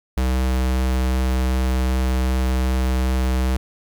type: tone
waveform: square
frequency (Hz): 64.1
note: C2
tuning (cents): -35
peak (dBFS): -18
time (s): 0.17-3.57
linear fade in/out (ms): 5
effects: 10-bit